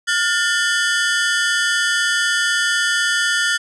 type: ring-modulated tone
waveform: sawtooth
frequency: 1606 Hz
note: G6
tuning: 41 cents sharp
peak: -9 dBFS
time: 0.07-3.58 s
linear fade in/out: 20 ms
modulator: 182 Hz
effects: resampled to 22050 Hz